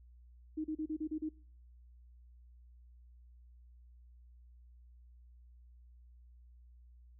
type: tone bursts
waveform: sine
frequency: 311.1 Hz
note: D#4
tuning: in tune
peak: -34 dBFS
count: 7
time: 0.57-1.292 s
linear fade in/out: 10 ms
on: 74 ms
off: 34 ms
effects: noise-tail reverb RT60 0.5 s tail -23 dB re dry + added 60 Hz sine -56 dBFS peak until 7.19 s